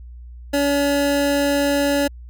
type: tone pair together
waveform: square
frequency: 284 / 568 Hz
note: C#4 / C#5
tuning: +42 / +42 cents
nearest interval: octave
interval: 1200 cents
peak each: -20 dBFS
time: 0.53-2.08 s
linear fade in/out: 10 ms
effects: added 60 Hz sine -35 dBFS peak until 2.29 s